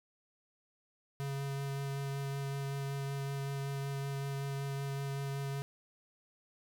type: tone with vibrato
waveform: square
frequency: 138.59 Hz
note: C#3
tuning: in tune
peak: -36 dBFS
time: 1.2-5.62 s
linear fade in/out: 0 ms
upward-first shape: sine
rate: 5.3 Hz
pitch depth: 11 cents each way
effects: none